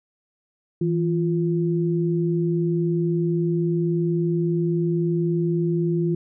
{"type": "tone pair together", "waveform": "sine", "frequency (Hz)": [163.99, 347.7], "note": ["E3", "F4"], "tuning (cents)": [-9, -8], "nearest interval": "octave + minor second", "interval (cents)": 1301, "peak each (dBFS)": [-21, -23], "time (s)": [0.81, 6.15], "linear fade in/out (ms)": 5, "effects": []}